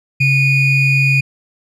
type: ring-modulated tone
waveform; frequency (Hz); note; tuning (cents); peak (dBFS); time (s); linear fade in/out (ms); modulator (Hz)
triangle; 1164; D6; -16; -5; 0.2-1.21; 10; 1300
effects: none